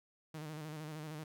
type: tone with vibrato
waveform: sawtooth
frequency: 154 Hz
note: D#3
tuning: 17 cents flat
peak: -39 dBFS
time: 0.34-1.24 s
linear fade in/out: 5 ms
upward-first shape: square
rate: 13 Hz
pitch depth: 46 cents each way
effects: none